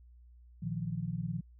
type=chord; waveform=sine; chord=Bb suspended fourth; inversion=none; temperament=equal; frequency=116.54 / 155.56 / 174.61 Hz; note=Bb2 / Eb3 / F3; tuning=0 / 0 / 0 cents; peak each=-39 / -37 / -37 dBFS; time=0.62-1.41 s; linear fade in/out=10 ms; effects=added 60 Hz sine -54 dBFS peak until 1.59 s